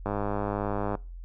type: click train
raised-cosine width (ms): 1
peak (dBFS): -16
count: 92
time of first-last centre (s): 0.06-0.952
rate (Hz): 102
effects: noise-tail reverb RT60 0.3 s tail -23 dB re dry + added 43 Hz sine -38 dBFS peak until 1.24 s